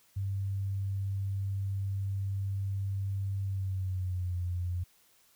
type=tone with pitch glide; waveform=sine; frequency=98 to 88.83 Hz; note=G2 to F2; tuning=0 to +30 cents; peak=-30 dBFS; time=0.16-4.84 s; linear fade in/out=10 ms; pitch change=-170 cents; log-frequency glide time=3.43-4.37 s; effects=white hiss -65 dBFS RMS until 5.35 s